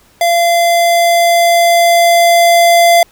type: tone with level ramp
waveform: square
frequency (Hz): 686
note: F5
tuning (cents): -31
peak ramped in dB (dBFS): -9 to -5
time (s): 0.21-3.03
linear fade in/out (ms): 2
effects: pink hiss -48 dBFS RMS until 3.11 s